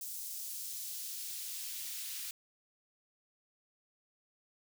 white noise with high-pass filter sweep, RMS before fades -42 dBFS, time 0.01-2.31 s, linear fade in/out 2 ms, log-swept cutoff 6600 to 2500 Hz, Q 0.82, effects none

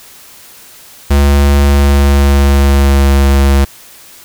square tone with pitch glide, 70.7 to 68.93 Hz, C#2 to C#2, +35 to -9 cents, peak -6 dBFS, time 1.1-3.65 s, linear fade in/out 10 ms, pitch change -44 cents, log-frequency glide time 1.59-3.28 s, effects white hiss -37 dBFS RMS until 4.24 s

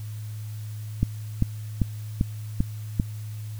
click train, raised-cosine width 5 ms, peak -8 dBFS, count 6, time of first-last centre 1.03-2.999 s, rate 2.54 Hz, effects added 107 Hz sine -32 dBFS peak until 3.59 s + white hiss -51 dBFS RMS until 3.59 s

